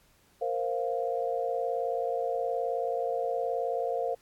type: chord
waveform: sine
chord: Bb suspended second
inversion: none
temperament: equal with one note detuned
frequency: 466.2 / 525.1 / 698.5 Hz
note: Bb4 / C5 / F5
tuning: 0 / +6 / 0 cents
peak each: -32 dBFS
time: 0.41-4.15 s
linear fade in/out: 10 ms
effects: pink hiss -64 dBFS RMS until 4.21 s + AAC 64 kbps